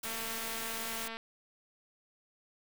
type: noise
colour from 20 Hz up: white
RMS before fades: -40 dBFS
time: 0.03-1.08 s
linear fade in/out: 5 ms
type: click train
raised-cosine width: 0.3 ms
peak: -26 dBFS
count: 254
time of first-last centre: 0.05-1.169 s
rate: 226 Hz
effects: none